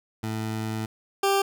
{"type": "tone pair in turn", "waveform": "20% pulse", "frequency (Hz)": [110, 393.8], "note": ["A2", "G4"], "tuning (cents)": [0, 8], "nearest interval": "octave + minor seventh", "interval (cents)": 2208, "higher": "second", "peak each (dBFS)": [-23, -15], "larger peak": "second", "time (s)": [[0.23, 0.86], [1.23, 1.42]], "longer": "first", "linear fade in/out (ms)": 5, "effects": []}